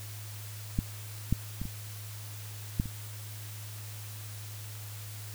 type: clicks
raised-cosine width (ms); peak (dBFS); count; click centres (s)
5; -14 / -13 / -21 / -24 / -14 / -26; 6; 0.789 / 1.326 / 1.616 / 1.654 / 2.799 / 2.857
effects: added 105 Hz sine -41 dBFS peak until 5.34 s + white hiss -47 dBFS RMS until 5.34 s